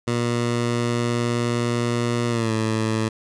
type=tone with pitch glide; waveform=15% pulse; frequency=119.3 to 110.67 Hz; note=A#2 to A2; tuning=+41 to +11 cents; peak=-14 dBFS; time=0.07-3.09 s; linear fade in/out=10 ms; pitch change=-130 cents; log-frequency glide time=2.29-2.52 s; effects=resampled to 22050 Hz